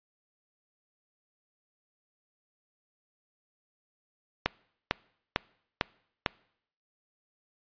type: click train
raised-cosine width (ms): 0.3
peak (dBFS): -8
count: 5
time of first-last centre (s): 4.46-6.262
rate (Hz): 2.22
effects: noise-tail reverb RT60 0.7 s tail -24 dB re dry + resampled to 11025 Hz